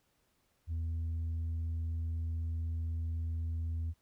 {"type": "tone", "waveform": "sine", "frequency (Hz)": 82, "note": "E2", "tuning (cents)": -9, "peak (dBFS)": -30, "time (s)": [0.67, 3.94], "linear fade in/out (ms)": 50, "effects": ["tanh soft clip ceiling -32 dBFS", "pink hiss -75 dBFS RMS until 4.01 s"]}